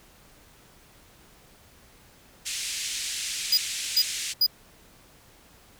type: band-pass noise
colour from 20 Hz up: white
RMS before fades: -32 dBFS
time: 2.45-4.34 s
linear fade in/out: 20 ms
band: 2100 to 8400 Hz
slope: 24 dB/octave
type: tone bursts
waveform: square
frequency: 4918 Hz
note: D#8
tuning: 21 cents flat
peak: -18 dBFS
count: 3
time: 3.52-4.465 s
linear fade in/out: 5 ms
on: 55 ms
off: 390 ms
effects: pink hiss -55 dBFS RMS until 5.79 s